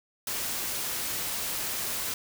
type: noise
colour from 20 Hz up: white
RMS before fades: -32 dBFS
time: 0.27-2.14 s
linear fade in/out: 2 ms
effects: none